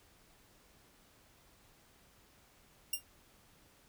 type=tone with exponential decay; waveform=5% pulse; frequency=2794 Hz; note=F7; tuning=in tune; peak=-20 dBFS; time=2.93-3.03 s; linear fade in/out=5 ms; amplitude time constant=20 ms; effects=pink hiss -65 dBFS RMS until 3.88 s